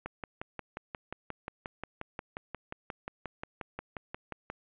click train, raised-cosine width 0.5 ms, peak -22 dBFS, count 26, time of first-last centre 0.06-4.5 s, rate 5.63 Hz, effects resampled to 8000 Hz + 8-bit

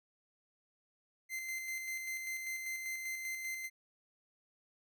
45% pulse tone with tremolo, 2076 Hz, C7, 14 cents flat, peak -37 dBFS, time 1.29-3.7 s, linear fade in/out 50 ms, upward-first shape square, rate 5.1 Hz, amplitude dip 35%, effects none

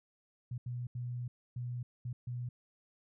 sine tone bursts at uneven times, 122.4 Hz, B2, 15 cents flat, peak -36 dBFS, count 6, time 0.51-0.58 / 0.66-0.87 / 0.95-1.28 / 1.56-1.83 / 2.05-2.13 / 2.27-2.49 s, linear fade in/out 5 ms, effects none

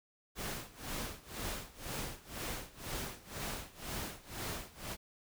pink noise with tremolo, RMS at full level -39 dBFS, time 0.35-4.97 s, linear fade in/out 50 ms, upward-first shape sine, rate 2 Hz, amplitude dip 90%, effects none

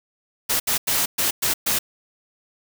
white noise bursts at uneven times, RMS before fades -21 dBFS, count 6, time 0.49-0.6 / 0.67-0.78 / 0.87-1.06 / 1.18-1.31 / 1.42-1.54 / 1.66-1.79 s, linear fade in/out 10 ms, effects none

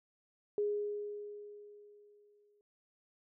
sine tone with exponential decay, 413.9 Hz, G#4, 6 cents flat, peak -29 dBFS, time 0.58-2.61 s, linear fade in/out 1 ms, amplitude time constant 440 ms, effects none

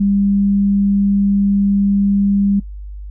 sine tone, 199.7 Hz, G3, 32 cents sharp, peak -11 dBFS, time 0-2.6 s, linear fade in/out 10 ms, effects noise-tail reverb RT60 0.1 s tail -23 dB re dry + added 50 Hz sine -27 dBFS peak until 3.1 s

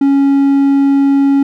triangle tone, 277.2 Hz, C#4, in tune, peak -5 dBFS, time 0.01-1.43 s, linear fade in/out 5 ms, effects none

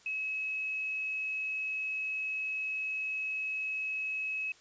sine tone, 2570 Hz, E7, 45 cents flat, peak -32 dBFS, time 0.06-4.52 s, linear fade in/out 2 ms, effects white hiss -60 dBFS RMS until 4.6 s + resampled to 16000 Hz

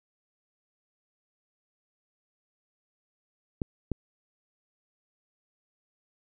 clicks, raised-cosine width 3 ms, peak -16 dBFS, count 2, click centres 3.618 / 3.917 s, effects none

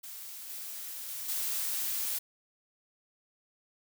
blue noise with level steps, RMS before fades -44 / -41 / -39 / -33 dBFS, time 0.03-2.19 s, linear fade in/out 10 ms, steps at 0.49 / 1.08 / 1.28 s, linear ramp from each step 10 ms, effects none

